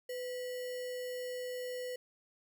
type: tone with sample-and-hold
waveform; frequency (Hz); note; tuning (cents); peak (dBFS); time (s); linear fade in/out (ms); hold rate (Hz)
sine; 501; B4; +25; -37; 0.09-1.96; 5; 2450
effects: none